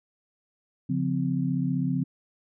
sine tone cluster, 141 / 176.3 / 257.1 Hz, C#3 / F3 / C4, +30 / +17 / -30 cents, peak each -28 dBFS, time 0.89-2.04 s, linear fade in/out 10 ms, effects none

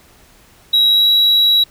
sine tone with pitch glide, 3860 to 3885 Hz, B7 to B7, -40 to -29 cents, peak -6 dBFS, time 0.73-1.64 s, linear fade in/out 10 ms, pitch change +11 cents, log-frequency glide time 0.89-1.08 s, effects tanh soft clip ceiling -8 dBFS + pink hiss -48 dBFS RMS until 1.7 s

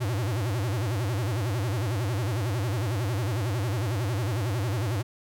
square tone with vibrato, 110 Hz, A2, in tune, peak -26 dBFS, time 0-5.03 s, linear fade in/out 20 ms, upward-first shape sine, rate 11 Hz, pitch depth 260 cents each way, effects none

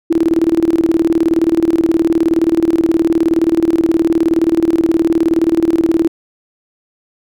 sine tone with tremolo, 330 Hz, E4, 2 cents sharp, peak -7 dBFS, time 0.1-6.08 s, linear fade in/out 10 ms, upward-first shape square, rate 19 Hz, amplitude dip 80%, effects none

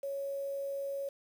sine tone with quantisation, 554.4 Hz, C#5, in tune, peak -34 dBFS, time 0.03-1.09 s, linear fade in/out 5 ms, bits 9, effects none

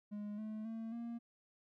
triangle tone with pitch steps, 207.6 / 216 / 224.8 / 234 Hz, G#3 / A3 / A3 / A#3, 0 / -32 / +37 / +7 cents, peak -39 dBFS, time 0.11-1.19 s, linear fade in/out 20 ms, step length 270 ms, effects none

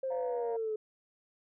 sine linear sweep, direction down, 533 to 426.1 Hz, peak -31 dBFS, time 0.03-0.76 s, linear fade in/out 5 ms
sine chord, Bb minor, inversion first, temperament just, 559.4 / 699.2 / 932.3 Hz, Db5 / F5 / Bb5, +16 / +2 / 0 cents, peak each -43 / -39 / -44 dBFS, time 0.1-0.57 s, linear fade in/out 10 ms
effects tanh soft clip ceiling -24 dBFS

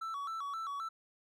triangle tone with vibrato, 1224 Hz, D#6, 29 cents flat, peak -35 dBFS, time 0.01-0.89 s, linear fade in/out 10 ms, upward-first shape square, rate 3.8 Hz, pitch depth 140 cents each way, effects none

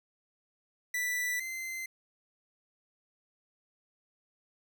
45% pulse tone pair in turn, 1975.5 / 2071 Hz, B6 / C7, 0 / -18 cents, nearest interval minor second, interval 82 cents, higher second, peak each -30 / -36 dBFS, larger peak first, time 0.94-1.4 / 1.4-1.86 s, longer neither, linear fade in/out 5 ms, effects none

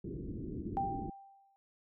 white low-pass noise, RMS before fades -41 dBFS, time 0.04-1.1 s, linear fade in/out 5 ms, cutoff 380 Hz, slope 48 dB/octave
sine tone with exponential decay, 787 Hz, G5, 7 cents sharp, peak -29 dBFS, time 0.77-1.56 s, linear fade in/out 0 ms, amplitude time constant 170 ms
effects none

